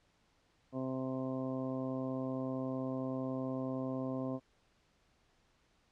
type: harmonic tone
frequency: 130.81 Hz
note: C3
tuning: in tune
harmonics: 1 / 2 / 3 / 4 / 5 / 6 / 7 / 8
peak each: -43 / -37 / -47 / -43 / -45 / -57 / -56 / -50 dBFS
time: 0.72-4.4 s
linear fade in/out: 50 ms
effects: pink hiss -72 dBFS RMS until 5.91 s + low-pass 6000 Hz 12 dB/octave